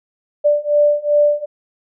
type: beating tone pair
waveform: sine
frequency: 587.3 / 589.9 Hz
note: D5 / D5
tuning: 0 / +8 cents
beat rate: 2.6 Hz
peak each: -15 / -14 dBFS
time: 0.44-1.46 s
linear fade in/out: 20 ms
effects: none